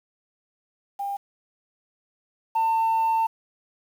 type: tone pair in turn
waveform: sine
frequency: 800 / 898.7 Hz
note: G5 / A5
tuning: +35 / +36 cents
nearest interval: major second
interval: 201 cents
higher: second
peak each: -26 / -17 dBFS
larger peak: second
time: 0.99-1.17 / 2.55-3.27 s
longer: second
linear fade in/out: 10 ms
effects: tanh soft clip ceiling -18 dBFS + 8-bit